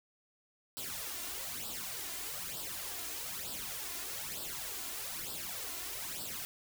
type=noise with flanger; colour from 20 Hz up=white; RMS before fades=-41 dBFS; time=0.77-6.45 s; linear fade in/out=0 ms; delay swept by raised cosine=0.23 to 2.93 ms; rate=1.1 Hz; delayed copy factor=+0.7; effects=none